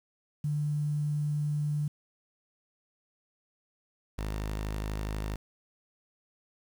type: tone pair in turn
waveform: sine / sawtooth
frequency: 148.3 / 52.25 Hz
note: D3 / G#1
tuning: +17 / +11 cents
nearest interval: octave + tritone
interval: 1806 cents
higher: first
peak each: -27 / -28 dBFS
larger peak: first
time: 0.44-1.88 / 4.18-5.36 s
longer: first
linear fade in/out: 5 ms
effects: 9-bit